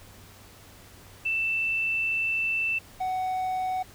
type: tone pair in turn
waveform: sine / triangle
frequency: 2662 / 745.4 Hz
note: E7 / F#5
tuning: +16 / +13 cents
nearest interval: octave + minor seventh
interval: 2203 cents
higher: first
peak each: -24 dBFS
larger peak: neither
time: 1.25-2.79 / 3-3.83 s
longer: first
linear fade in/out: 10 ms
effects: added 96 Hz sine -55 dBFS peak until 3.94 s + pink hiss -51 dBFS RMS until 3.94 s